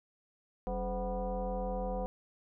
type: tone with frequency modulation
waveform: sine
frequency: 277.2 Hz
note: C#4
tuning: in tune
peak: -32 dBFS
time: 0.67-2.06 s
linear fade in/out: 0 ms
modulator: 234 Hz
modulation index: 2.2
effects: none